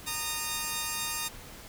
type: tone pair together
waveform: 5% pulse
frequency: 922 / 1230.7 Hz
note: A#5 / D#6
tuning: -19 / -19 cents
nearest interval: perfect fourth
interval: 500 cents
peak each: -22 dBFS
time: 0.06-1.29 s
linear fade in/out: 20 ms
effects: pink hiss -47 dBFS RMS until 1.68 s